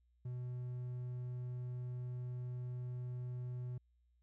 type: tone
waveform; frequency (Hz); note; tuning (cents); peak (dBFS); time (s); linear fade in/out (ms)
triangle; 124.1; B2; +9; -38; 0.25-3.78; 5
effects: added 60 Hz sine -70 dBFS peak until 4.22 s